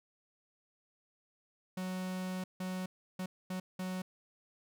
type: tone bursts at uneven times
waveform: 45% pulse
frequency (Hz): 185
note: F#3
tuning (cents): 0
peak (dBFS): -36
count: 5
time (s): 1.77-2.44 / 2.6-2.86 / 3.19-3.26 / 3.5-3.6 / 3.79-4.02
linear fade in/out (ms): 5
effects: none